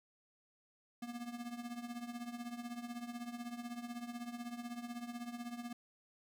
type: tone with tremolo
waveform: square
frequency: 239 Hz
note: A#3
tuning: 43 cents sharp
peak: -40 dBFS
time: 1.02-5.73 s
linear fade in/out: 5 ms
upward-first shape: triangle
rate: 16 Hz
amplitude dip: 80%
effects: 13-bit